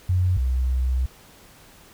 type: tone pair in turn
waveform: sine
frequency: 91 / 63.8 Hz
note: F#2 / C2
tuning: -28 / -43 cents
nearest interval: tritone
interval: 615 cents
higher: first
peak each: -17 / -19 dBFS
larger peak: first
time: 0.09-0.37 / 0.37-1.06 s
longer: second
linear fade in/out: 5 ms
effects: pink hiss -50 dBFS RMS until 1.93 s